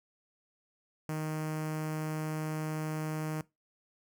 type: tone with notch filter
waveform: sawtooth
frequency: 155.56 Hz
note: D#3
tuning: in tune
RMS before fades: -35 dBFS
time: 1.09-3.41 s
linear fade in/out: 0 ms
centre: 3700 Hz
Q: 1.2
effects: noise-tail reverb RT60 0.2 s tail -20 dB re dry